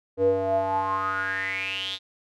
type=tone with band-pass filter sweep; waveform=square; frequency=96 Hz; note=G2; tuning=36 cents flat; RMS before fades=-26 dBFS; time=0.17-1.99 s; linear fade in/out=50 ms; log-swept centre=430 to 3700 Hz; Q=8.9; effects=none